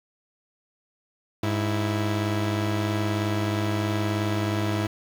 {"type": "tone pair together", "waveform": "sawtooth", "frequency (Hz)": [103.1, 328.3], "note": ["G#2", "E4"], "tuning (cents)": [-12, -7], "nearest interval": "octave + minor sixth", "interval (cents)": 2005, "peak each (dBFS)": [-21, -24], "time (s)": [1.43, 4.87], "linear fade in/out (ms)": 5, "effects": ["low-pass 5000 Hz 12 dB/octave", "7-bit"]}